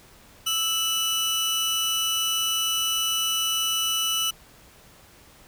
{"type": "tone pair together", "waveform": "sawtooth", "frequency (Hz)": [1318.5, 2960], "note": ["E6", "F#7"], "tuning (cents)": [0, 0], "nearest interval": "octave + major second", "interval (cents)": 1400, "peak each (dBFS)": [-28, -20], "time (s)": [0.46, 4.31], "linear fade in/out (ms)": 10, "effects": ["pink hiss -52 dBFS RMS until 5.47 s"]}